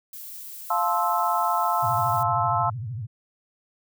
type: noise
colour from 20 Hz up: violet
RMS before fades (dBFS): -39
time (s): 0.13-2.23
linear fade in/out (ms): 2
type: chord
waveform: sine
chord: F major seventh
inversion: none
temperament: just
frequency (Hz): 698.5 / 873.1 / 1047.7 / 1309.6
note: F5 / A5 / C6 / E6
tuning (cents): 0 / -14 / +2 / -12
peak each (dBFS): -26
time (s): 0.7-2.7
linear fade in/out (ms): 5
type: tone with vibrato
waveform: sine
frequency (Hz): 116.54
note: A#2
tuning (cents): 0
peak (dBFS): -29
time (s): 1.82-3.07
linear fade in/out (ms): 20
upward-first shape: sine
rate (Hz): 13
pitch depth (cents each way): 240
effects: none